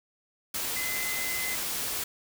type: tone in noise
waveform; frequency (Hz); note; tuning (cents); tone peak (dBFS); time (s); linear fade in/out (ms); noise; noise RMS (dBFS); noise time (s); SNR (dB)
sine; 2045; C7; -40; -33; 0.76-1.55; 5; white; -32; 0.54-2.04; -4
effects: none